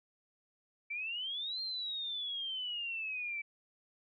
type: exponential two-way sweep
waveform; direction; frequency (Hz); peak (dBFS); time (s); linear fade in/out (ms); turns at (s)
sine; up then down; 2300 to 4212 to 2300; -36; 0.9-3.42; 10; 1.61
effects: none